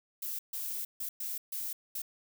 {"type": "noise bursts at uneven times", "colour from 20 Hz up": "violet", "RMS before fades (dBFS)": -37, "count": 6, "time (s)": [[0.22, 0.39], [0.53, 0.85], [1, 1.09], [1.2, 1.38], [1.52, 1.73], [1.95, 2.02]], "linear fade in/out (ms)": 5, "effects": []}